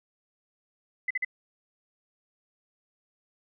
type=tone bursts; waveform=sine; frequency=2018 Hz; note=B6; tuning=37 cents sharp; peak=-25 dBFS; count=3; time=1.08-1.248 s; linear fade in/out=5 ms; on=26 ms; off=45 ms; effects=none